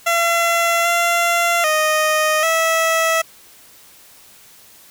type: tone with pitch steps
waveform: 15% pulse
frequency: 679 / 687 / 619 / 652 Hz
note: F5 / F5 / D#5 / E5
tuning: -49 / -29 / -9 / -19 cents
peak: -8 dBFS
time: 0.06-3.22 s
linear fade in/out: 10 ms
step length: 790 ms
effects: white hiss -46 dBFS RMS until 4.9 s